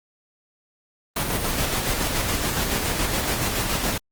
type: noise with tremolo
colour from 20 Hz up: pink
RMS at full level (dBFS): -23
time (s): 1.16-3.98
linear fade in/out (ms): 5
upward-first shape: square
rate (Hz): 7.1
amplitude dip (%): 30
effects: Opus 32 kbps